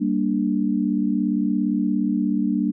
sine chord, G minor, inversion none, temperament equal, 196 / 233.1 / 293.7 Hz, G3 / Bb3 / D4, 0 / 0 / 0 cents, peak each -23 dBFS, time 0-2.72 s, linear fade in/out 20 ms, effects none

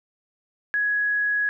sine tone, 1672 Hz, G#6, 11 cents sharp, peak -20 dBFS, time 0.74-1.49 s, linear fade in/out 0 ms, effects none

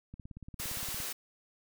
click train, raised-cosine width 5 ms, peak -33 dBFS, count 16, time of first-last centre 0.14-1.002 s, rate 17.4 Hz
white high-pass noise, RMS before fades -38 dBFS, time 0.59-1.13 s, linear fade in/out 10 ms, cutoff 240 Hz, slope 12 dB/octave
effects none

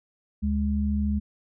sine tone pair together, 73.42 / 207.3 Hz, D2 / G#3, 0 / -3 cents, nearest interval octave + tritone, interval 1797 cents, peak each -25 dBFS, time 0.42-1.2 s, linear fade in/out 20 ms, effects none

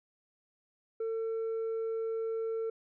triangle tone with tanh clipping, 450 Hz, A4, 39 cents sharp, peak -32 dBFS, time 1-2.7 s, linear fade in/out 5 ms, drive 7 dB, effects none

